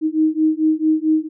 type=beating tone pair; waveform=sine; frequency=311.1 / 315.6 Hz; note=D#4 / D#4; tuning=0 / +25 cents; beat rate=4.5 Hz; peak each=-17 dBFS; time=0.01-1.29 s; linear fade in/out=50 ms; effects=none